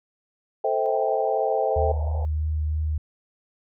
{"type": "chord", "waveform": "sine", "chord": "A minor seventh", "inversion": "none", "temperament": "equal with one note detuned", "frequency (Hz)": [440, 523.3, 646.4, 784], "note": ["A4", "C5", "E5", "G5"], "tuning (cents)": [0, 0, -34, 0], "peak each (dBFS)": -26, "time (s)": [0.64, 1.92], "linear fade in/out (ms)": 5}
{"type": "band-pass noise", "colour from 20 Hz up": "white", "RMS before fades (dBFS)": -38, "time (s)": [0.86, 2.25], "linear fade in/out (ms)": 0, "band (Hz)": [450, 890], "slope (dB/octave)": 96}
{"type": "tone with vibrato", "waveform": "sine", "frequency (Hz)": 77.1, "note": "D#2", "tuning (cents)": -15, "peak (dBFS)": -22, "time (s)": [1.76, 2.98], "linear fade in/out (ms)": 5, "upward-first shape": "triangle", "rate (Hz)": 3.1, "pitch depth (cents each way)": 17}
{"effects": []}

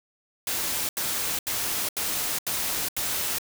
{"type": "noise bursts", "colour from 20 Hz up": "white", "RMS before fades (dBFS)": -28, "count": 6, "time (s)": [0.47, 3.385], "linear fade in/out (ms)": 2, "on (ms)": 420, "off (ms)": 79, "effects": []}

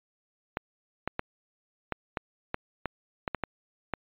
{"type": "clicks", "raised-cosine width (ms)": 0.5, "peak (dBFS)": -14, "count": 11, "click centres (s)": [0.571, 1.076, 1.194, 1.923, 2.172, 2.544, 2.857, 3.278, 3.347, 3.437, 3.937], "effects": ["resampled to 8000 Hz"]}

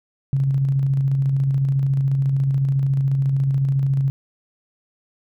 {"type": "tone with tremolo", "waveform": "sine", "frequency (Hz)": 136.5, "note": "C#3", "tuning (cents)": -26, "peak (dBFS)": -15, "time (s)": [0.33, 4.1], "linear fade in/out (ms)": 0, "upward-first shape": "square", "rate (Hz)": 14, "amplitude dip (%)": 25, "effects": []}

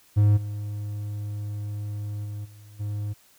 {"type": "tone with level steps", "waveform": "triangle", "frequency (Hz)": 103.83, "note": "G#2", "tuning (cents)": 0, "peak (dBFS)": [-13, -27, -29, -43, -25], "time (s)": [0.16, 3.14], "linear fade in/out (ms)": 20, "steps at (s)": [0.36, 2.24, 2.44, 2.79], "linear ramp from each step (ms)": 20, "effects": ["white hiss -58 dBFS RMS until 3.38 s"]}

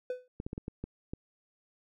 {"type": "tone with exponential decay", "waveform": "triangle", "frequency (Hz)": 502, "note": "B4", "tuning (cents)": 28, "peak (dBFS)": -27, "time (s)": [0.1, 0.28], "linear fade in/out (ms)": 2, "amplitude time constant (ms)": 38}
{"type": "clicks", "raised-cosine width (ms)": 3, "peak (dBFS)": -24, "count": 7, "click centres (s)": [0.401, 0.465, 0.531, 0.579, 0.681, 0.84, 1.135]}
{"effects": []}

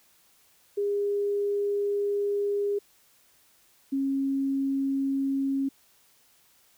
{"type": "tone pair in turn", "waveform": "sine", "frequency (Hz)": [406.2, 272.5], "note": ["G#4", "C#4"], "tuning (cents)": [-38, -29], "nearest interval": "perfect fifth", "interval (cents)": 691, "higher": "first", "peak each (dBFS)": -24, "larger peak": "neither", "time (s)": [[0.77, 2.79], [3.92, 5.69]], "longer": "first", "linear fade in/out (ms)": 10, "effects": ["white hiss -62 dBFS RMS until 6.77 s"]}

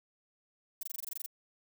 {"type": "noise bursts", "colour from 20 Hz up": "violet", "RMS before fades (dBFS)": -38, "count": 11, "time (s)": [0.81, 1.262], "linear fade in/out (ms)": 5, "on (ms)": 22, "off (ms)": 21, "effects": []}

